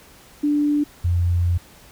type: tone pair in turn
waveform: sine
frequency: 293.7 / 87.32 Hz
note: D4 / F2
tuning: 0 / 0 cents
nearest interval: octave + major sixth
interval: 2100 cents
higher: first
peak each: -16 / -16 dBFS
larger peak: neither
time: 0.43-0.84 / 1.04-1.58 s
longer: second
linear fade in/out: 10 ms
effects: pink hiss -48 dBFS RMS until 1.91 s